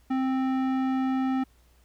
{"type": "tone with low-pass filter", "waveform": "square", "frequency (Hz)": 262.4, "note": "C4", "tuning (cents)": 5, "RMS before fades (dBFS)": -26, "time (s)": [0.1, 1.44], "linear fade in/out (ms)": 10, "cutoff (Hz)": 1700, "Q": 0.65, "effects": ["added 60 Hz sine -59 dBFS peak until 1.84 s", "pink hiss -65 dBFS RMS until 1.84 s"]}